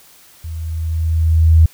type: tone with level ramp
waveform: sine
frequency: 80.8 Hz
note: E2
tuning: 34 cents flat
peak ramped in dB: -24 to -4 dBFS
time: 0.44-1.66 s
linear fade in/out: 5 ms
effects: white hiss -46 dBFS RMS until 1.73 s